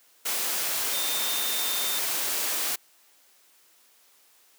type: tone in noise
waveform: sine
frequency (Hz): 3624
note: A#7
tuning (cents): -50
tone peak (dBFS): -32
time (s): 0.93-1.99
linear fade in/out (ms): 10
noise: white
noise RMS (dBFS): -28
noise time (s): 0.25-2.76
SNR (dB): -7
effects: white hiss -60 dBFS RMS until 4.58 s + high-pass 300 Hz 12 dB/octave